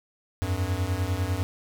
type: beating tone pair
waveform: square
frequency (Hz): 86.8 / 96.8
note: F2 / G2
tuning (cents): -10 / -21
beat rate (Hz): 10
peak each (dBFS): -29 / -28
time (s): 0.42-1.43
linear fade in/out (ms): 0
effects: none